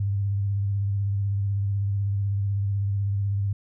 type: tone with vibrato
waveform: sine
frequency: 99.8 Hz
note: G2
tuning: 32 cents sharp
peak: -22 dBFS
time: 0-3.53 s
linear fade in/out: 5 ms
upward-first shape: sine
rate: 16 Hz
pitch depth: 33 cents each way
effects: none